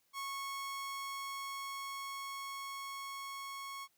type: tone with level ramp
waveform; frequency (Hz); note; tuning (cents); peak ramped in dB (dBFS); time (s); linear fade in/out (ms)
sawtooth; 1100; C#6; -14; -35 to -39; 0.13-3.88; 50
effects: white hiss -75 dBFS RMS until 3.97 s